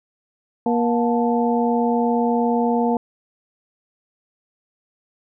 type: harmonic tone with a mistuned harmonic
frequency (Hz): 237.1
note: A#3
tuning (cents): +30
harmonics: 1 / 2 / 3 / 4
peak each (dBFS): -19 / -22 / -24 / -25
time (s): 0.66-2.97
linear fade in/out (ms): 2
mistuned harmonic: 4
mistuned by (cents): -130
effects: none